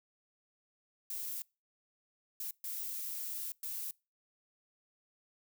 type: noise bursts at uneven times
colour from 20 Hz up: violet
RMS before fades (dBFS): -40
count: 4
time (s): 1.1-1.42 / 2.4-2.51 / 2.64-3.52 / 3.63-3.91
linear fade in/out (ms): 2
effects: noise-tail reverb RT60 0.3 s tail -26 dB re dry